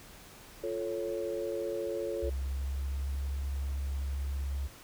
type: chord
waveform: sine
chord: F augmented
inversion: none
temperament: equal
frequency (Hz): 349.2 / 440 / 554.4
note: F4 / A4 / C#5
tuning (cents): 0 / 0 / 0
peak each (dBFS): -37 / -36 / -36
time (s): 0.63-2.3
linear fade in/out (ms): 10
type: tone with pitch glide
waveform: sine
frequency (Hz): 66.9 to 68.86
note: C2 to C#2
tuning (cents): +39 to -11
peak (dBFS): -31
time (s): 2.22-4.68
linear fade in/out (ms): 20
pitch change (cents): +50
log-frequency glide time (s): 2.39-3.07
effects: pink hiss -52 dBFS RMS until 4.83 s